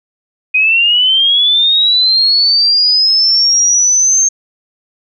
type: linear sweep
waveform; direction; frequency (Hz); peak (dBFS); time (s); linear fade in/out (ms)
sine; up; 2489 to 6400; -7; 0.54-4.29; 10
effects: none